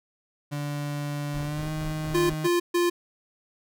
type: tone with pitch glide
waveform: 35% pulse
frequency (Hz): 145.6 to 155.15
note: D3 to D#3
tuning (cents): -15 to -5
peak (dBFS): -27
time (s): 0.51-2.48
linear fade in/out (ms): 20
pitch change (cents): +110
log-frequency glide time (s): 1.41-1.7
type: noise with tremolo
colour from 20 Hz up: brown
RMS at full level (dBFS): -36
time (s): 1.34-2.34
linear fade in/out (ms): 2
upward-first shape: square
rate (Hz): 4.3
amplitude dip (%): 60
type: tone bursts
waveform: square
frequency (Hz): 348.8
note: F4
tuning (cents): -2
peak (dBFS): -21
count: 3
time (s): 2.14-2.9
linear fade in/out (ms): 10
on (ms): 160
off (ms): 140
effects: none